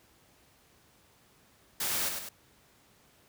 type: noise with echo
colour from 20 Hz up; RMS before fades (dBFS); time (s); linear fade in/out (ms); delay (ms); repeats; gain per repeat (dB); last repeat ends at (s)
white; -32; 1.8-2.09; 5; 100; 2; -5; 2.29
effects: pink hiss -63 dBFS RMS until 3.28 s + high-pass 60 Hz 12 dB/octave